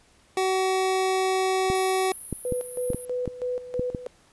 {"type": "tone", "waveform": "25% pulse", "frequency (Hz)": 377.5, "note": "F#4", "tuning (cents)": 35, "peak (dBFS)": -18, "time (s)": [0.37, 2.12], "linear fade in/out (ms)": 2}
{"type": "clicks", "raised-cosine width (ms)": 3, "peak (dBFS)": -15, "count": 8, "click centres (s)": [1.701, 2.327, 2.523, 2.903, 2.946, 3.277, 3.795, 3.948]}
{"type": "high-pass noise", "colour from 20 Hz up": "white", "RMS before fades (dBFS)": -31, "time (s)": [1.75, 3.05], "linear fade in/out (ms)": 0, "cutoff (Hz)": 10000, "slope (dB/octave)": 96}
{"type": "tone with tremolo", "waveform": "sine", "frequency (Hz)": 497.4, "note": "B4", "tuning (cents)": 12, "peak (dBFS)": -25, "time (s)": [2.45, 4.07], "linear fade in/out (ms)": 2, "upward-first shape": "square", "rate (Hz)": 3.1, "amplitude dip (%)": 75}
{"effects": ["pink hiss -59 dBFS RMS until 4.32 s", "resampled to 24000 Hz"]}